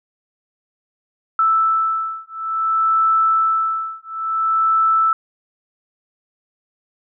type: beating tone pair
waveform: sine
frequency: 1318.5 / 1319.07 Hz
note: E6 / E6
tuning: 0 / +1 cents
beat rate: 0.57 Hz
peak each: -18 dBFS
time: 1.39-5.13 s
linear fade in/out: 2 ms
effects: none